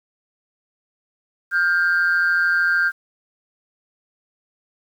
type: tone pair together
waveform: sine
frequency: 1414 / 1587.2 Hz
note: F6 / G6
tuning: +21 / +21 cents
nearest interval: major second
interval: 200 cents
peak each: -18 / -16 dBFS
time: 1.51-2.92 s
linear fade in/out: 50 ms
effects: tanh soft clip ceiling -11 dBFS + 8-bit